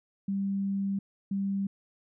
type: tone pair in turn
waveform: sine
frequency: 196.8 / 196.8 Hz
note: G3 / G3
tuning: +7 / +7 cents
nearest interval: unison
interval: 0 cents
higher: neither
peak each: -27 dBFS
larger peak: neither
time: 0.28-0.99 / 1.31-1.67 s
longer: first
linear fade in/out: 5 ms
effects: none